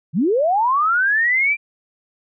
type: linear sweep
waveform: sine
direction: up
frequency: 130.81 to 2387 Hz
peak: -14 dBFS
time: 0.13-1.57 s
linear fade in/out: 50 ms
effects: none